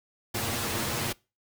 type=noise with comb filter; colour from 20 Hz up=pink; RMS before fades=-30 dBFS; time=0.34-1.13 s; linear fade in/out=10 ms; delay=8.6 ms; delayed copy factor=+0.95; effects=noise-tail reverb RT60 0.3 s tail -25 dB re dry + high-pass 60 Hz 12 dB/octave

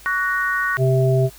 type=chord; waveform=sine; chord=F# major; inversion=second; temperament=equal with one note detuned; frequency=1128.1 / 1480 / 1864.7 Hz; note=C#6 / F#6 / A#6; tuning=+30 / 0 / 0 cents; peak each=-24 / -21 / -23 dBFS; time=0.06-0.77 s; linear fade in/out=0 ms
type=harmonic tone; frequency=130.81 Hz; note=C3; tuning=in tune; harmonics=1 / 3 / 5; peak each=-15 / -20 / -22 dBFS; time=0.77-1.3 s; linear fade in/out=50 ms
effects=added 50 Hz sine -47 dBFS peak until 1.38 s + white hiss -45 dBFS RMS until 1.38 s

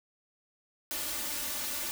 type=noise with comb filter; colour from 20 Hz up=white; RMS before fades=-35 dBFS; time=0.91-1.91 s; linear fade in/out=0 ms; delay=3.4 ms; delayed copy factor=+0.8; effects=none

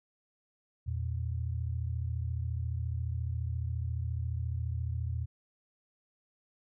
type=tone pair together; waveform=sine; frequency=82.41 / 116.81 Hz; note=E2 / A#2; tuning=0 / +4 cents; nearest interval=tritone; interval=604 cents; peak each=-33 / -35 dBFS; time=0.86-5.26 s; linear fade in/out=20 ms; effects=none

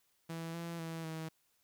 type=tone with pitch steps; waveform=sawtooth; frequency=164.8 / 168.7 / 163.7 / 160.2 Hz; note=E3 / E3 / E3 / E3; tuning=0 / +40 / -12 / -49 cents; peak=-36 dBFS; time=0.29-1.29 s; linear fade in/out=10 ms; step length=250 ms; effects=white hiss -75 dBFS RMS until 1.63 s

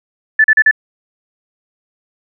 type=tone bursts; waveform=sine; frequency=1749 Hz; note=A6; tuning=11 cents flat; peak=-5 dBFS; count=4; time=0.39-0.712 s; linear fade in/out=5 ms; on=52 ms; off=38 ms; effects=none

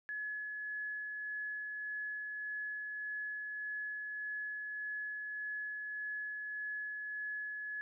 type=tone with tremolo; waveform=sine; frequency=1700 Hz; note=G#6; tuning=40 cents sharp; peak=-37 dBFS; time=0.09-7.81 s; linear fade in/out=0 ms; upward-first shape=sine; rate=1.7 Hz; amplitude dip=25%; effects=none

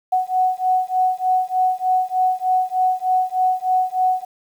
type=beating tone pair; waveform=sine; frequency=740 / 743.3 Hz; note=F#5 / F#5; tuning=0 / +8 cents; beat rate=3.3 Hz; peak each=-19 dBFS; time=0.12-4.25 s; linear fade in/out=10 ms; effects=8-bit

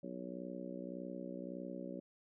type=harmonic tone; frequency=61.74 Hz; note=B1; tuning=in tune; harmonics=3 / 4 / 5 / 6 / 7 / 8 / 9; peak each=-48 / -48 / -49 / -52 / -55 / -58 / -49 dBFS; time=0.03-2 s; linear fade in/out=5 ms; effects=none

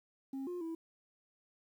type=tone with pitch steps; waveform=sine; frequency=269.4 / 355.2 / 327.9 Hz; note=C#4 / F4 / E4; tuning=-49 / +29 / -9 cents; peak=-35 dBFS; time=0.33-0.75 s; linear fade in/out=5 ms; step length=140 ms; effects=tanh soft clip ceiling -37 dBFS + 11-bit

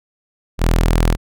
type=tone; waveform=sawtooth; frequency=41.2 Hz; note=E1; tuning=in tune; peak=-8 dBFS; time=0.58-1.17 s; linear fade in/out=50 ms; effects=none

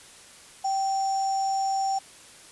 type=tone with sample-and-hold; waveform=sine; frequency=777 Hz; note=G5; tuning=16 cents flat; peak=-23 dBFS; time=0.64-1.99 s; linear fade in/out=10 ms; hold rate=6300 Hz; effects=white hiss -49 dBFS RMS until 2.51 s + resampled to 24000 Hz

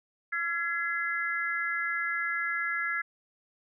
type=tone cluster; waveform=sine; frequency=1364 / 1681 / 2046 Hz; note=F6 / G#6 / C7; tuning=-41 / +20 / -39 cents; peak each=-34 / -31 / -33 dBFS; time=0.32-3.02 s; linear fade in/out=10 ms; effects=none

